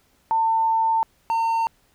sine / triangle tone pair in turn, 898 / 909.5 Hz, A5 / A#5, +35 / -43 cents, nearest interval unison, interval 22 cents, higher second, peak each -17 dBFS, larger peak neither, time 0.31-1.03 / 1.3-1.67 s, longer first, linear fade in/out 0 ms, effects pink hiss -62 dBFS RMS until 1.94 s

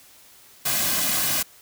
white noise with comb filter, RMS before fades -23 dBFS, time 0.65-1.43 s, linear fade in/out 10 ms, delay 2.2 ms, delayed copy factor -0.65, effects white hiss -51 dBFS RMS until 1.61 s

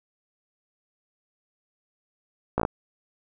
slowing click train, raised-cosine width 1 ms, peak -9 dBFS, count 5, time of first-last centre 2.58-2.651 s, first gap 17 ms, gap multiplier 1.03, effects none

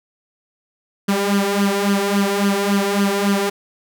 sawtooth tone with flanger, 200 Hz, G3, 35 cents sharp, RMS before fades -18 dBFS, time 1.08-3.5 s, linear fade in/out 10 ms, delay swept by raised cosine 0.63 to 2.93 ms, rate 3.6 Hz, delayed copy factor +0.7, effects none

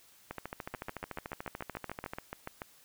two click trains, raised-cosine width 0.5 ms, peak -23 / -23 dBFS, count 26 / 14, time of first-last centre 0.31-2.135 / 0.74-2.619 s, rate 13.7 / 6.92 Hz, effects white hiss -61 dBFS RMS until 2.84 s

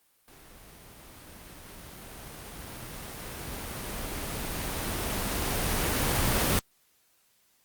pink noise with level ramp, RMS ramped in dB -52 to -24 dBFS, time 0.28-6.59 s, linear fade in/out 0 ms, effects white hiss -67 dBFS RMS until 7.64 s + Opus 32 kbps

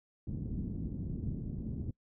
white low-pass noise, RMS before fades -38 dBFS, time 0.27-1.91 s, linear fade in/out 5 ms, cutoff 240 Hz, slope 24 dB/octave, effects noise-tail reverb RT60 0.1 s tail -23 dB re dry

